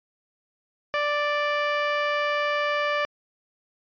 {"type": "tone", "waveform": "15% pulse", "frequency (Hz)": 587.3, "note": "D5", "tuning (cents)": 0, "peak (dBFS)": -16, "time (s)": [0.94, 3.05], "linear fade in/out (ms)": 0, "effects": ["resampled to 11025 Hz"]}